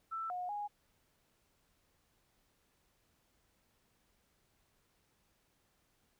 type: tone with pitch steps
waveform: sine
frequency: 1328 / 722 / 825 Hz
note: E6 / F#5 / G#5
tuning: +12 / -43 / -12 cents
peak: -37 dBFS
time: 0.11-0.68 s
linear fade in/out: 20 ms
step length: 190 ms
effects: pink hiss -75 dBFS RMS until 6.19 s